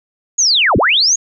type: linear two-way sweep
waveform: sine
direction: down then up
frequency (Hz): 6800 to 43.65 to 6800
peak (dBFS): -9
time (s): 0.38-1.16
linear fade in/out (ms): 10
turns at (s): 0.77
effects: none